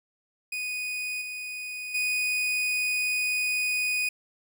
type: tone with level steps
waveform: 40% pulse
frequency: 2483 Hz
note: D#7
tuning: 4 cents flat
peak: -29 / -33 / -24 dBFS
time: 0.52-4.09 s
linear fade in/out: 5 ms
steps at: 1.21 / 1.94 s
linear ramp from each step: 10 ms
effects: none